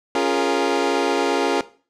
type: chord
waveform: 25% pulse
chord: Bb minor seventh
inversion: first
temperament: equal with one note detuned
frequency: 277.2 / 349.2 / 411.5 / 466.2 Hz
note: Db4 / F4 / Ab4 / Bb4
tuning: 0 / 0 / -16 / 0 cents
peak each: -20 dBFS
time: 0.15-1.61 s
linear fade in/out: 2 ms
effects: noise-tail reverb RT60 0.4 s tail -17 dB re dry + low-pass 6000 Hz 12 dB/octave